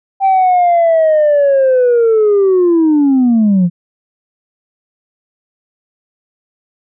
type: linear sweep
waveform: sine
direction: down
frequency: 784 to 168.3 Hz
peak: -5 dBFS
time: 0.2-3.7 s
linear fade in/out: 50 ms
effects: tanh soft clip ceiling -5 dBFS